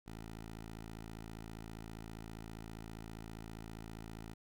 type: tone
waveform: 10% pulse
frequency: 55 Hz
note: A1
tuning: in tune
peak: -38 dBFS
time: 0.06-4.34 s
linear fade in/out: 10 ms
effects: none